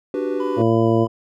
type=chord; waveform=triangle; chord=G major seventh; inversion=second; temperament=equal; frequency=293.7 / 370 / 392 / 493.9 Hz; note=D4 / F#4 / G4 / B4; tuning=0 / 0 / 0 / 0 cents; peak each=-24 dBFS; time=0.14-0.62 s; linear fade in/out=2 ms
type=tone with vibrato; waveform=triangle; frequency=997 Hz; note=B5; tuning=16 cents sharp; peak=-27 dBFS; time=0.4-1.07 s; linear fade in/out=2 ms; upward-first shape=square; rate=3.3 Hz; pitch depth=8 cents each way
type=harmonic tone; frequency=113.7 Hz; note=A#2; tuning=43 cents flat; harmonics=1 / 2 / 3 / 4 / 5 / 6; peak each=-20 / -21 / -18 / -22 / -24 / -24 dBFS; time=0.56-1.08 s; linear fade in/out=50 ms
effects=none